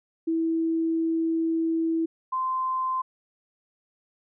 sine tone pair in turn, 326.8 / 1037.5 Hz, E4 / C6, -15 / -15 cents, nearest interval octave + minor sixth, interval 2000 cents, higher second, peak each -22 / -24 dBFS, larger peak first, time 0.27-2.06 / 2.32-3.02 s, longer first, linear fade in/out 10 ms, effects none

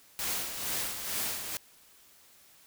white noise with tremolo, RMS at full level -32 dBFS, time 0.19-1.57 s, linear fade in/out 0 ms, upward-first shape sine, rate 2.2 Hz, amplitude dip 55%, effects white hiss -59 dBFS RMS until 2.66 s

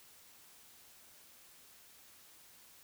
silence, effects white hiss -60 dBFS RMS until 2.83 s

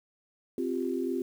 sine chord, C suspended fourth, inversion none, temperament equal, 261.6 / 349.2 / 392 Hz, C4 / F4 / G4, 0 / 0 / 0 cents, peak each -32 / -32 / -34 dBFS, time 0.58-1.22 s, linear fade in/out 2 ms, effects 9-bit

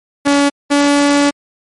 sawtooth tone pair in turn, 283.9 / 286.4 Hz, C#4 / D4, +41 / -43 cents, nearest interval unison, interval 16 cents, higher second, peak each -5 dBFS, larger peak neither, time 0.25-0.5 / 0.7-1.31 s, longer second, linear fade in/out 20 ms, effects MP3 48 kbps

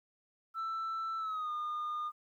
sine tone with pitch glide, 1328 to 1217.8 Hz, E6 to D#6, +12 to -38 cents, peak -32 dBFS, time 0.54-2.12 s, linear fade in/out 50 ms, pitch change -150 cents, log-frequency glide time 1.18-1.51 s, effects tanh soft clip ceiling -33 dBFS + 12-bit

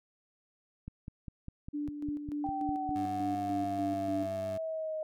click train, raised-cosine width 5 ms, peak -29 dBFS, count 11, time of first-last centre 0.88-2.892 s, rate 4.97 Hz
sine tone with tremolo, 293.7 Hz, D4, in tune, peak -32 dBFS, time 1.73-4.27 s, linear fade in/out 20 ms, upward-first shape square, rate 3.4 Hz, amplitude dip 50%
sine exponential sweep, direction down, 784 to 622.3 Hz, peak -33 dBFS, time 2.44-5.03 s, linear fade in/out 2 ms
20% pulse tone with vibrato, 98 Hz, G2, in tune, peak -36 dBFS, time 2.95-4.58 s, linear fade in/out 10 ms, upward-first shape square, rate 7.4 Hz, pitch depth 12 cents each way
effects none

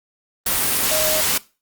sine tone in noise, 622.3 Hz, D#5, in tune, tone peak -22 dBFS, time 0.91-1.21 s, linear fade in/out 5 ms, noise white, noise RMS -19 dBFS, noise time 0.46-1.38 s, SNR -6 dB, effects noise-tail reverb RT60 0.3 s tail -20 dB re dry + Opus 32 kbps

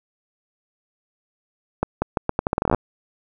accelerating click train, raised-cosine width 1 ms, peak -5 dBFS, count 16, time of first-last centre 1.83-2.747 s, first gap 190 ms, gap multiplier 0.8, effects none

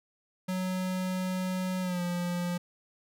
square tone with pitch glide, 185 to 175.83 Hz, F#3 to F3, 0 to +12 cents, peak -30 dBFS, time 0.48-2.58 s, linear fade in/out 10 ms, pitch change -88 cents, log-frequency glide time 1.81-2.02 s, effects none

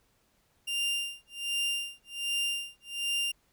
40% pulse tone with tremolo, 2794 Hz, F7, in tune, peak -26 dBFS, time 0.67-3.32 s, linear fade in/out 10 ms, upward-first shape sine, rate 1.3 Hz, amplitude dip 100%, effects pink hiss -70 dBFS RMS until 3.52 s

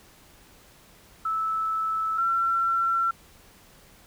sine tone pair in turn, 1310 / 1353.8 Hz, E6 / E6, -11 / +46 cents, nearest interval minor second, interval 57 cents, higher second, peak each -24 / -21 dBFS, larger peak second, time 1.25-2.18 / 2.18-3.11 s, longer neither, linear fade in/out 5 ms, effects pink hiss -54 dBFS RMS until 4.06 s

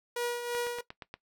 sawtooth tone with tremolo, 480.6 Hz, B4, 47 cents flat, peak -25 dBFS, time 0.16-0.81 s, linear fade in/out 5 ms, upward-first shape triangle, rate 2.9 Hz, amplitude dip 60%
click train, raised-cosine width 0.3 ms, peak -25 dBFS, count 6, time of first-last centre 0.55-1.14 s, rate 8.47 Hz
effects noise-tail reverb RT60 0.1 s tail -17 dB re dry

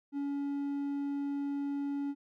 triangle tone, 282.5 Hz, C#4, 33 cents sharp, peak -30 dBFS, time 0.12-2.15 s, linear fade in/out 50 ms, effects none

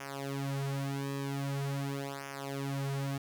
sawtooth tone with flanger, 138.6 Hz, C#3, in tune, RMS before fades -36 dBFS, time 0-3.18 s, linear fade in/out 5 ms, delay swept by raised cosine 0.24 to 5.84 ms, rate 0.44 Hz, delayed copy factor -1, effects none

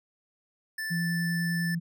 square tone, 1760 Hz, A6, in tune, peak -32 dBFS, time 0.78-1.75 s, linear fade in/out 5 ms
sine tone with vibrato, 168.9 Hz, E3, 42 cents sharp, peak -27 dBFS, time 0.9-1.8 s, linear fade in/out 20 ms, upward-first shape square, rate 10 Hz, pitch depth 10 cents each way
effects none

